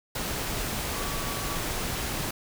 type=tone in noise; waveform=sine; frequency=1141 Hz; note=C#6; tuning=50 cents sharp; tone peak=-39 dBFS; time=0.93-1.59 s; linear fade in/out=5 ms; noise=pink; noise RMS=-31 dBFS; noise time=0.15-2.31 s; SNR=-11 dB; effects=none